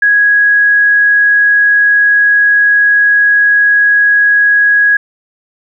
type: tone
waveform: sine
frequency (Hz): 1661.2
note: G#6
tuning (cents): 0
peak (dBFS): -5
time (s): 0.02-4.97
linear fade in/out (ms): 5
effects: none